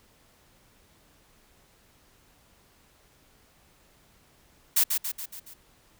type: noise with echo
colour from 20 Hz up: blue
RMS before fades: -21 dBFS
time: 4.76-4.84 s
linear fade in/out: 10 ms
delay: 140 ms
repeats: 5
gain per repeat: -5 dB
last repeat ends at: 5.54 s
effects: pink hiss -61 dBFS RMS until 5.99 s